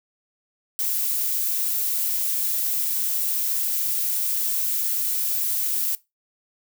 violet noise, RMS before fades -24 dBFS, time 0.79-5.95 s, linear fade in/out 0 ms, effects noise-tail reverb RT60 0.2 s tail -19 dB re dry

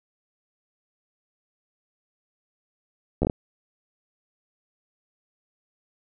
slowing click train, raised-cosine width 2 ms, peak -10 dBFS, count 5, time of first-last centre 3.22-3.299 s, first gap 12 ms, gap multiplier 1.34, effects none

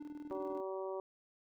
triangle tone with tremolo, 296.1 Hz, D4, 14 cents sharp, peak -40 dBFS, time 0-0.61 s, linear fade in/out 10 ms, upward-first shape square, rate 20 Hz, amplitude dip 60%
harmonic tone, 190.6 Hz, G3, 48 cents flat, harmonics 2 / 3 / 4 / 5 / 6, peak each -40 / -43 / -51 / -48 / -52 dBFS, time 0.31-1 s, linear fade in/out 0 ms
effects none

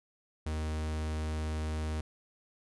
45% pulse tone, 77.78 Hz, D#2, in tune, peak -32 dBFS, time 0.46-2.01 s, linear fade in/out 5 ms, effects resampled to 24000 Hz

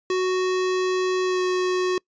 square tone with pitch glide, 370 to 366.6 Hz, F#4 to F#4, 0 to -16 cents, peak -21 dBFS, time 0.1-1.98 s, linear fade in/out 2 ms, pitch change -16 cents, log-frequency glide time 1.24-1.41 s, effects noise-tail reverb RT60 0.1 s tail -26 dB re dry + resampled to 16000 Hz

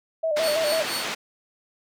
sine tone with vibrato, 622.3 Hz, D#5, in tune, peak -21 dBFS, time 0.23-0.83 s, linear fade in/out 10 ms, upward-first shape square, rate 6.1 Hz, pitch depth 66 cents each way
white band-pass noise, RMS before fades -30 dBFS, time 0.36-1.15 s, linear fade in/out 10 ms, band 210 to 3600 Hz, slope 12 dB/octave
sawtooth tone with tremolo, 4435 Hz, C#8, in tune, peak -24 dBFS, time 0.42-1.06 s, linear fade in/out 20 ms, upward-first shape triangle, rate 4.2 Hz, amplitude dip 100%
effects none

